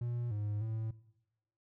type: tone with pitch steps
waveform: triangle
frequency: 120 / 104.3 / 111 Hz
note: B2 / G#2 / A2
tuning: -49 / +8 / +16 cents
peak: -32 dBFS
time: 0.01-0.91 s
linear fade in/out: 5 ms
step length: 300 ms
effects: noise-tail reverb RT60 0.9 s tail -19 dB re dry